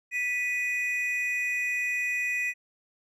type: tone pair together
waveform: triangle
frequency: 1969.9 / 2489 Hz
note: B6 / D#7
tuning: -5 / 0 cents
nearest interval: major third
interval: 405 cents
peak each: -28 / -27 dBFS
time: 0.11-2.54 s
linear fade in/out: 50 ms
effects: none